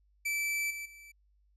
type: tone with level steps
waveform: 45% pulse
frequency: 2320 Hz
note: D7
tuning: 22 cents flat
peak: -30 / -38 / -50 dBFS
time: 0.25-1.12 s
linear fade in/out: 10 ms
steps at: 0.7 / 0.85 s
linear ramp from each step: 10 ms
effects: added 50 Hz sine -65 dBFS peak until 1.56 s + resampled to 32000 Hz